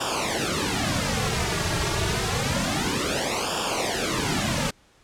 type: noise with flanger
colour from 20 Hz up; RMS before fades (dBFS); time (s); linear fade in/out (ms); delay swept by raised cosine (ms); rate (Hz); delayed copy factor
pink; -25; 0-4.71; 10; 0.48 to 3.98; 0.28; -0.95
effects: pink hiss -58 dBFS RMS until 5.03 s + low-pass 8000 Hz 12 dB/octave